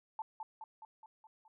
sine tone with echo, 880 Hz, A5, in tune, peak -36 dBFS, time 0.19-0.22 s, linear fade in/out 2 ms, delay 210 ms, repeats 6, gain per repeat -4 dB, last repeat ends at 1.48 s, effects none

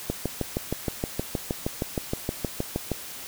click train, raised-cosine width 2 ms, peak -12 dBFS, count 19, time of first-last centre 0.1-2.917 s, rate 6.39 Hz, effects white hiss -39 dBFS RMS until 3.27 s

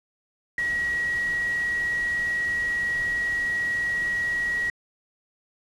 sine tone in noise, 1910 Hz, A#6, 42 cents sharp, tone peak -23 dBFS, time 0.58-4.7 s, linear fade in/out 2 ms, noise pink, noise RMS -41 dBFS, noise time 0.58-4.7 s, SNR +15 dB, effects low-pass 9000 Hz 12 dB/octave

